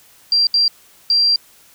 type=tone bursts at uneven times; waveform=sine; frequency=4735 Hz; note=D8; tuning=13 cents sharp; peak=-11 dBFS; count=3; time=0.32-0.47 / 0.54-0.68 / 1.1-1.36 s; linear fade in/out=2 ms; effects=white hiss -49 dBFS RMS until 1.74 s